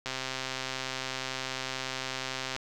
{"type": "click train", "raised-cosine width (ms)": 0.2, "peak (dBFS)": -16, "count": 329, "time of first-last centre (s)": [0.06, 2.564], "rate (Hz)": 131, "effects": []}